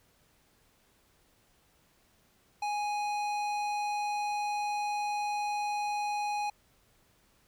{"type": "tone with tanh clipping", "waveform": "sine", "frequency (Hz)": 830, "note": "G#5", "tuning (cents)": -1, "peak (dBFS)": -32, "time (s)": [2.62, 6.5], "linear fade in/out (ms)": 5, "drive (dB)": 16, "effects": ["pink hiss -67 dBFS RMS until 7.47 s"]}